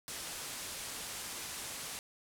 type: low-pass noise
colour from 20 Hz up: white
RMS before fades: -43 dBFS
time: 0.08-1.99 s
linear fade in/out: 0 ms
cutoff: 11000 Hz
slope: 24 dB/octave
effects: none